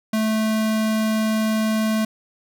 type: tone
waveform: square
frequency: 218.4 Hz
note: A3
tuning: 13 cents flat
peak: -19 dBFS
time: 0.13-2.05 s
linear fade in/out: 5 ms
effects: none